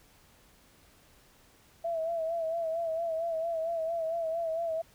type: tone with vibrato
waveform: sine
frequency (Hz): 659.3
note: E5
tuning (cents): 0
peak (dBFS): -29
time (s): 1.84-4.82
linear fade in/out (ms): 10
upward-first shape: sine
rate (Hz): 4.4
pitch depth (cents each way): 54
effects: pink hiss -61 dBFS RMS until 4.94 s